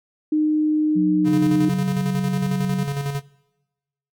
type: tone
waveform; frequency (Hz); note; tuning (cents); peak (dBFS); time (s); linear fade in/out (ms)
sine; 306.2; D#4; -28; -16; 0.32-1.69; 5
type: tone with pitch glide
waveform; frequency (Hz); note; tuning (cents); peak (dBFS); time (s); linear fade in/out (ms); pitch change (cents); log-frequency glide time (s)
sine; 181.5 to 186.82; F#3 to F#3; -33 to +17; -20; 0.95-2.85; 20; +50; 1.54-1.81
type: tone with tremolo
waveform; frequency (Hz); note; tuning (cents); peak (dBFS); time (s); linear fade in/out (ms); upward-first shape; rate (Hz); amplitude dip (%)
square; 140.9; C#3; +29; -22; 1.24-3.22; 50; square; 11; 45
effects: noise-tail reverb RT60 1.0 s tail -22 dB re dry